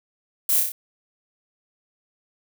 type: noise with echo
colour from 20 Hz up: violet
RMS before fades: -21 dBFS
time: 0.49-0.6 s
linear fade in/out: 2 ms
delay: 30 ms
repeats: 4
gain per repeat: -3 dB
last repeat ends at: 0.72 s
effects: none